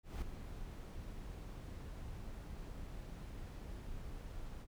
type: noise with ADSR envelope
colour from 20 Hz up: brown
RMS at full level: -39 dBFS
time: 0.03-4.67 s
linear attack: 190 ms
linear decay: 3 ms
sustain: -8 dB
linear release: 55 ms
effects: none